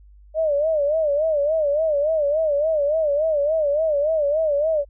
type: tone with vibrato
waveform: sine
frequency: 605 Hz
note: D#5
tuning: 49 cents flat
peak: -17 dBFS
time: 0.34-4.85 s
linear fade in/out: 50 ms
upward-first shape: sine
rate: 3.5 Hz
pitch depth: 120 cents each way
effects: added 50 Hz sine -45 dBFS peak until 4.89 s